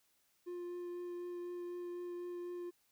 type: tone with vibrato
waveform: triangle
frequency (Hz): 352.3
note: F4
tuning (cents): +15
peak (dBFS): -39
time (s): 0.46-2.71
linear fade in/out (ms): 20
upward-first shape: triangle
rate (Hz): 4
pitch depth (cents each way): 11
effects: white hiss -75 dBFS RMS until 2.91 s